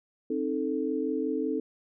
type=chord; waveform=sine; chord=A diminished; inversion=first; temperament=equal with one note detuned; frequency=265.7 / 311.1 / 440 Hz; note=C4 / Eb4 / A4; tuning=+27 / 0 / 0 cents; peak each=-31 dBFS; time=0.3-1.6 s; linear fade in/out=5 ms; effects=none